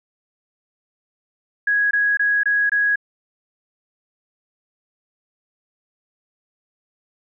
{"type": "tone bursts", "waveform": "sine", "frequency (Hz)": 1661.2, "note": "G#6", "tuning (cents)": 0, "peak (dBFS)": -15, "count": 5, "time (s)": [1.67, 2.958], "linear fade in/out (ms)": 5, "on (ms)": 240, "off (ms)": 22, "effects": []}